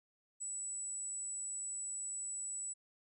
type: tone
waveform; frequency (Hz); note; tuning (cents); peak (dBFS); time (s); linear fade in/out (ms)
sine; 7902; B8; 0; -39; 0.4-2.74; 20
effects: none